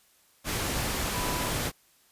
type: tone in noise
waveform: sine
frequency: 987.8 Hz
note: B5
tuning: in tune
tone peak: -35 dBFS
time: 1.11-1.52 s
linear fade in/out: 50 ms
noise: pink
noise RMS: -30 dBFS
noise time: 0.44-1.72 s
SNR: -8 dB
effects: white hiss -63 dBFS RMS until 2.11 s + resampled to 32000 Hz